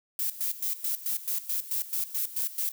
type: noise with tremolo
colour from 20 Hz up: violet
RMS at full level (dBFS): -29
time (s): 0.19-2.72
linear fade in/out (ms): 2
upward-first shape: square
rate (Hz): 4.6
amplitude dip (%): 80
effects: none